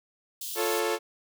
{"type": "high-pass noise", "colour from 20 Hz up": "white", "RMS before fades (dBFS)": -36, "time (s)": [0.41, 0.8], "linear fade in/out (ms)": 5, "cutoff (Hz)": 3000, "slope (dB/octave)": 48}
{"type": "chord", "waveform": "sawtooth", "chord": "F augmented", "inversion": "none", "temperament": "equal", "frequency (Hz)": [349.2, 440, 554.4], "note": ["F4", "A4", "C#5"], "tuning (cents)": [0, 0, 0], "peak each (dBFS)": [-27, -24, -29], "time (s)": [0.55, 0.99], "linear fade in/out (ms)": 50}
{"effects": []}